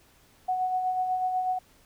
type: tone with tremolo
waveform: sine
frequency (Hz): 740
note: F#5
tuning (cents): 0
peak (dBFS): -23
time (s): 0.48-1.59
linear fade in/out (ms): 10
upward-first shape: sine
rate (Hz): 8.1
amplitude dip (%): 40
effects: pink hiss -60 dBFS RMS until 1.85 s